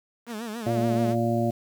sawtooth tone with vibrato, 223.9 Hz, A3, 30 cents sharp, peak -28 dBFS, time 0.26-1.16 s, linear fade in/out 50 ms, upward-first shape sine, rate 7 Hz, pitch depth 120 cents each way
harmonic tone, 116.54 Hz, A#2, in tune, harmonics 1 / 2 / 3 / 5 / 6, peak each -27 / -26 / -29 / -29 / -30 dBFS, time 0.66-1.51 s, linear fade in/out 10 ms
effects 8-bit

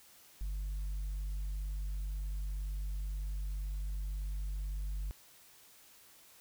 sine tone, 49 Hz, G1, in tune, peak -32 dBFS, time 0.41-5.11 s, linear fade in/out 0 ms, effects tanh soft clip ceiling -34 dBFS + white hiss -60 dBFS RMS until 6.4 s

